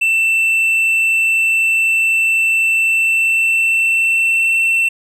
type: tone with pitch glide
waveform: triangle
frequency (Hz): 2672 to 2691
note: E7 to E7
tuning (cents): +23 to +35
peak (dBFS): -10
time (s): 0.01-4.89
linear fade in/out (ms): 10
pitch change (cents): +12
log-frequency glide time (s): 2.79-4.59
effects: none